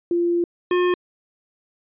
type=tone pair in turn; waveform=sine / square; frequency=345.2 / 358.2 Hz; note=F4 / F4; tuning=-20 / +44 cents; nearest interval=minor second; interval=64 cents; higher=second; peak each=-17 dBFS; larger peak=neither; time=0.11-0.44 / 0.71-0.94 s; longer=first; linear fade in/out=2 ms; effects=resampled to 8000 Hz